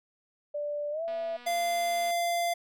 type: tone with pitch glide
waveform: sine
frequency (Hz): 587.3 to 666.9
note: D5 to E5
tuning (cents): 0 to +20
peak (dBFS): -30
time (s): 0.54-1.37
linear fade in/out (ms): 10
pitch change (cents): +220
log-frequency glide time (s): 0.91-1.03
type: click train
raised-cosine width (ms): 0.3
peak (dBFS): -34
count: 251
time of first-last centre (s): 1.08-2.109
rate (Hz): 243
type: tone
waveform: square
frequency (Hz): 690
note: F5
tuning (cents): -21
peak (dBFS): -27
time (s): 1.46-2.54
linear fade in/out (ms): 10
effects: none